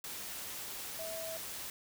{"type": "tone in noise", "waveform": "sine", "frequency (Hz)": 650, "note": "E5", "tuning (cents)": -24, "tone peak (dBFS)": -41, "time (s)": [0.99, 1.37], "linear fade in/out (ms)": 2, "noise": "white", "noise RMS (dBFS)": -43, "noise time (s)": [0.04, 1.7], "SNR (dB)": -1, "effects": []}